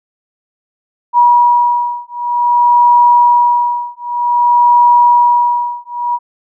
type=beating tone pair; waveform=sine; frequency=963 / 963.53 Hz; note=B5 / B5; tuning=-44 / -43 cents; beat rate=0.53 Hz; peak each=-10 dBFS; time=1.13-6.19 s; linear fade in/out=50 ms; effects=none